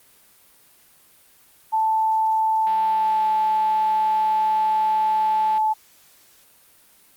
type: tone with pitch glide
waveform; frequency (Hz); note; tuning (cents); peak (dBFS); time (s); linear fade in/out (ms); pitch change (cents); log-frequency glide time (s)
sine; 880 to 867.9; A5 to A5; 0 to -24; -17; 1.72-5.74; 20; -24; 2.84-3.24
type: click train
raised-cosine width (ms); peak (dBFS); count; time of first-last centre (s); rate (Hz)
0.3; -25; 574; 2.67-5.579; 197
effects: white hiss -54 dBFS RMS until 7.16 s + Opus 32 kbps